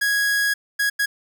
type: tone bursts at uneven times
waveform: 45% pulse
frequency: 1658 Hz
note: G#6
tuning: 3 cents flat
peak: -18 dBFS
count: 3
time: 0.01-0.54 / 0.79-0.9 / 0.99-1.06 s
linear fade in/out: 10 ms
effects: none